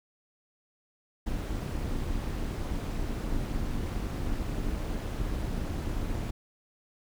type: noise with amplitude modulation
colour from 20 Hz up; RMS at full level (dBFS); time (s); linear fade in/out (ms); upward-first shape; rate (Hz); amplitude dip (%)
brown; -29; 1.26-6.31; 10; sine; 260; 60
effects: none